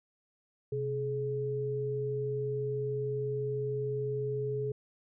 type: tone pair together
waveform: sine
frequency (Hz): 129.4 / 423.1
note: C3 / G#4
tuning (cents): -19 / +32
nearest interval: octave + major sixth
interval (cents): 2051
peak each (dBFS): -35 / -32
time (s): 0.72-4.72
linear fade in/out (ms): 5
effects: none